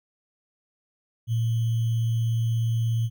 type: tone with sample-and-hold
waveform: sine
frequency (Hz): 114.6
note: A#2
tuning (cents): -29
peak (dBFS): -21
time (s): 1.27-3.1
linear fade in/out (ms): 50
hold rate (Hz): 3150
effects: none